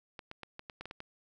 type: clicks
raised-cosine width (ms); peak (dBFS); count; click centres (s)
0.3; -27; 9; 0.192 / 0.314 / 0.433 / 0.594 / 0.698 / 0.81 / 0.856 / 0.911 / 1.004
effects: none